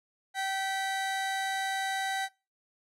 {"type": "tone pair together", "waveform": "30% pulse", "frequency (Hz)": [771.6, 1959], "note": ["G5", "B6"], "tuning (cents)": [-28, -15], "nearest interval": "octave + major third", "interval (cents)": 1613, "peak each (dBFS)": [-28, -33], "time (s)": [0.34, 2.29], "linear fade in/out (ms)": 50, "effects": ["noise-tail reverb RT60 0.3 s tail -22 dB re dry", "low-pass 10000 Hz 12 dB/octave"]}